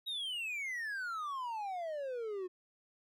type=exponential sweep; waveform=triangle; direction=down; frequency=3859 to 357 Hz; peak=-35 dBFS; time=0.06-2.48 s; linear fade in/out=20 ms; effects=none